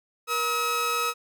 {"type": "tone pair together", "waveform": "sawtooth", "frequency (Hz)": [475.5, 1282], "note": ["A#4", "E6"], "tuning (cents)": [34, -49], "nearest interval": "octave + perfect fourth", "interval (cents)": 1717, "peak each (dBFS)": [-28, -21], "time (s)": [0.27, 1.14], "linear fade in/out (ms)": 50, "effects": []}